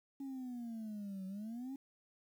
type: exponential two-way sweep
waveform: sine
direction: down then up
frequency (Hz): 277.2 to 186.9 to 277.2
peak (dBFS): -39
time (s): 0.2-1.76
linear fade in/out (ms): 5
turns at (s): 1.26
effects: tanh soft clip ceiling -40 dBFS + 11-bit